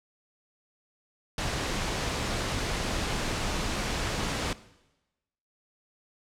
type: noise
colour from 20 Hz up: pink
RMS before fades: -30 dBFS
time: 1.38-4.53 s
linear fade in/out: 2 ms
effects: noise-tail reverb RT60 1.0 s tail -18 dB re dry + low-pass 7000 Hz 12 dB/octave